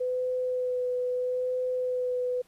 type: tone with vibrato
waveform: sine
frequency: 502 Hz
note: B4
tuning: 28 cents sharp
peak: -26 dBFS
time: 0-2.42 s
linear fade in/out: 10 ms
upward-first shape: sine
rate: 0.77 Hz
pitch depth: 14 cents each way
effects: pink hiss -63 dBFS RMS until 2.47 s + resampled to 32000 Hz